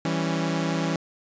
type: chord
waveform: sawtooth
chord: C# diminished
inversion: first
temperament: equal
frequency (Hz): 164.81 / 196 / 277.2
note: E3 / G3 / C#4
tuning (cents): 0 / 0 / 0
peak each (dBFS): -22 / -27 / -25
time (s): 0.05-0.96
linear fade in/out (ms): 2
effects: resampled to 16000 Hz